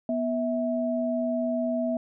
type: tone pair together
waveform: sine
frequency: 244.5 / 651 Hz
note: B3 / E5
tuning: -17 / -22 cents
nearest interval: octave + perfect fourth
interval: 1695 cents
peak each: -27 dBFS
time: 0.09-1.97 s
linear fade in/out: 2 ms
effects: none